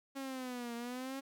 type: linear two-way sweep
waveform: sawtooth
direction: down then up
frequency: 274.5 to 233.1 to 274.5 Hz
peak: -36 dBFS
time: 0.15-1.21 s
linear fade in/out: 20 ms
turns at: 0.75 s
effects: none